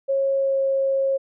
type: tone with pitch glide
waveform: sine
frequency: 545 to 541.5 Hz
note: C#5 to C#5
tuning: -29 to -41 cents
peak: -18 dBFS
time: 0.08-1.18 s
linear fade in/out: 20 ms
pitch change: -12 cents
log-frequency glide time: 0.37-0.58 s
effects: none